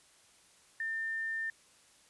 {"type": "tone", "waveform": "sine", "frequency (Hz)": 1800, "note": "A6", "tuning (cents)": 39, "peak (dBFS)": -33, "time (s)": [0.8, 1.5], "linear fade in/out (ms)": 2, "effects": ["white hiss -63 dBFS RMS until 2.09 s", "resampled to 24000 Hz"]}